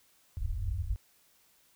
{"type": "low-pass noise", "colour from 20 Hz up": "white", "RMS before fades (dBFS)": -33, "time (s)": [0.37, 0.96], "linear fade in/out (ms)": 0, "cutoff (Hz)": 100, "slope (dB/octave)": 96, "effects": ["white hiss -66 dBFS RMS until 1.75 s"]}